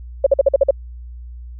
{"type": "tone bursts", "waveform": "sine", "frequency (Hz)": 551, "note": "C#5", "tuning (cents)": -11, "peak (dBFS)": -7, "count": 7, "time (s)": [0.24, 0.709], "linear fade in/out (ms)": 5, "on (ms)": 25, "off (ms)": 49, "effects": ["added 60 Hz sine -31 dBFS peak until 1.59 s"]}